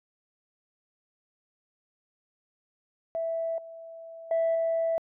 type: tone with level steps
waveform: sine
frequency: 659 Hz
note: E5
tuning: 1 cent flat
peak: -27 / -41 / -21 / -23 dBFS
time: 3.15-4.98 s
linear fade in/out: 0 ms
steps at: 3.58 / 4.31 / 4.55 s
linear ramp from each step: 2 ms
effects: tanh soft clip ceiling -20 dBFS